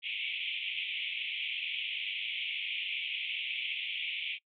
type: band-pass noise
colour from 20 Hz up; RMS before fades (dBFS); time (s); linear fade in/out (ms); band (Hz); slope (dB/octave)
pink; -36; 0.02-4.39; 50; 2200 to 3400; 96
effects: noise-tail reverb RT60 0.1 s tail -23 dB re dry + MP3 64 kbps